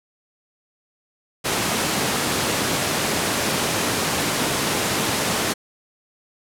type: high-pass noise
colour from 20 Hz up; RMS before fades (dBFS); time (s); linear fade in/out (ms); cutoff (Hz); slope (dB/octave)
pink; -22; 1.44-5.54; 20; 150; 12
effects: low-pass 12000 Hz 12 dB/octave